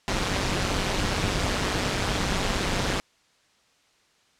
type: noise with amplitude modulation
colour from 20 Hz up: pink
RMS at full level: -22 dBFS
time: 0.08-3 s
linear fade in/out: 0 ms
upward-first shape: sine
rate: 195 Hz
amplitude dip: 75%
effects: white hiss -63 dBFS RMS until 4.39 s + low-pass 6000 Hz 12 dB/octave